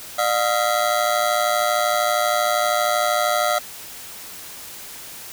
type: ring-modulated tone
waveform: 25% pulse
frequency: 659.3 Hz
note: E5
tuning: in tune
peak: -11 dBFS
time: 0.18-3.59 s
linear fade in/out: 10 ms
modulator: 56.4 Hz
effects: white hiss -37 dBFS RMS until 5.32 s